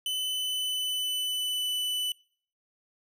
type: tone with pitch glide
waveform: 45% pulse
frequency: 3017 to 2989 Hz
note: F#7 to F#7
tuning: +33 to +17 cents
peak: -28 dBFS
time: 0.06-2.12 s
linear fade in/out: 2 ms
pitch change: -16 cents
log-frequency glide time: 0.24-1.75 s
effects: noise-tail reverb RT60 0.5 s tail -24 dB re dry